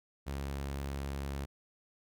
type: tone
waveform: sawtooth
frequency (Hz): 69.3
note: C#2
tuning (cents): 0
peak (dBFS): -32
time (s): 0.26-1.46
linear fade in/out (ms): 20
effects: none